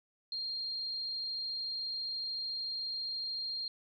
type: tone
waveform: sine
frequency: 4209 Hz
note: C8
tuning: 9 cents sharp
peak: -35 dBFS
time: 0.32-3.68 s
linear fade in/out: 2 ms
effects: none